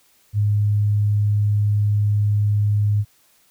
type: tone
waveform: sine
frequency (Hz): 103.83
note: G#2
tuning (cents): 0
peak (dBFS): -15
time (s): 0.33-3.05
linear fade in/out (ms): 50
effects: white hiss -58 dBFS RMS until 3.5 s